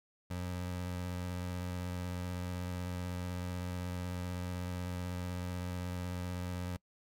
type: tone with vibrato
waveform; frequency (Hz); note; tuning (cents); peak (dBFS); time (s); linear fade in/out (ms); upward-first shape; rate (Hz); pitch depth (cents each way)
25% pulse; 89.5; F2; +43; -33; 0.3-6.77; 10; triangle; 16; 21
effects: noise-tail reverb RT60 0.1 s tail -25 dB re dry